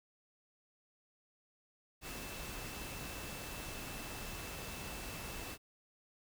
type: tone in noise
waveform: sine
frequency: 2652 Hz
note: E7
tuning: 10 cents sharp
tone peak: -53 dBFS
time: 2.01-5.58 s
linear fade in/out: 50 ms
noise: pink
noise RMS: -45 dBFS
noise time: 2.01-5.58 s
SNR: -11 dB
effects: none